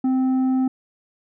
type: tone with tanh clipping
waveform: sine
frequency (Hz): 260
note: C4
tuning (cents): -11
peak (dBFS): -18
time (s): 0.04-0.68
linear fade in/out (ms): 5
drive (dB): 6
effects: none